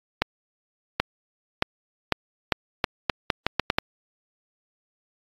accelerating click train, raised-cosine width 0.3 ms, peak -3 dBFS, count 12, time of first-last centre 0.22-3.785 s, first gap 780 ms, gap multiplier 0.8, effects AAC 32 kbps

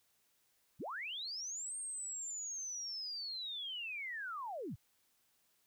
sine linear two-way sweep, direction up then down, 70.1 to 8700 to 70.1 Hz, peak -40 dBFS, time 0.79-4.76 s, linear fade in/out 20 ms, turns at 1.77 s, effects white hiss -75 dBFS RMS until 5.66 s

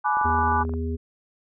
sine chord, G# half-diminished seventh, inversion none, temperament equal with one note detuned, 847.1 / 987.8 / 1174.7 / 1480 Hz, G#5 / B5 / D6 / F#6, +34 / 0 / 0 / 0 cents, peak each -23 / -26 / -25 / -29 dBFS, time 0.04-0.64 s, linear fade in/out 20 ms
click train, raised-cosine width 1 ms, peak -25 dBFS, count 14, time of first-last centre 0.17-0.738 s, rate 22.9 Hz
harmonic tone, 81.1 Hz, E2, 28 cents flat, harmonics 1 / 3 / 5, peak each -26 / -31 / -33 dBFS, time 0.24-0.97 s, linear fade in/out 20 ms
effects none

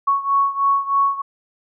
sine beating tone pair, 1108.7 / 1111.9 Hz, C#6 / C#6, 0 / +5 cents, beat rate 3.2 Hz, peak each -17 / -20 dBFS, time 0.07-1.22 s, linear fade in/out 10 ms, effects none

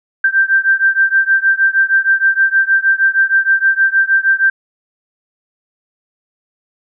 sine beating tone pair, 1568 / 1574.4 Hz, G6 / G6, 0 / +7 cents, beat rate 6.4 Hz, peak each -12 / -13 dBFS, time 0.24-4.5 s, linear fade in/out 5 ms, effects none

